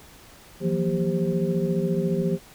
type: tone cluster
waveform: sine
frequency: 165.8 / 180.2 / 235.1 / 396.2 / 525 Hz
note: E3 / F#3 / A#3 / G4 / C5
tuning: +10 / -45 / +15 / +18 / +6 cents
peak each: -26 / -26 / -31 / -27 / -32 dBFS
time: 0.6-2.39 s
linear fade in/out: 50 ms
effects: pink hiss -49 dBFS RMS until 2.54 s